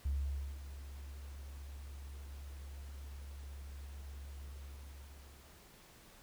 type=tone with ADSR envelope; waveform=sine; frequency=69.5 Hz; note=C#2; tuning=5 cents sharp; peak=-30 dBFS; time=0.05-5.7 s; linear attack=8 ms; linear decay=520 ms; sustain=-15 dB; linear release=1200 ms; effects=tanh soft clip ceiling -29 dBFS + pink hiss -60 dBFS RMS until 6.22 s